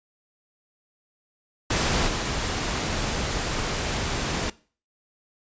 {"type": "noise with level steps", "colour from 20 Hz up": "pink", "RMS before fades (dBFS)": [-23, -27], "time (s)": [1.7, 4.5], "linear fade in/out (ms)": 5, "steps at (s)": 2.07, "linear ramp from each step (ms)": 20, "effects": ["noise-tail reverb RT60 0.4 s tail -21 dB re dry", "resampled to 16000 Hz"]}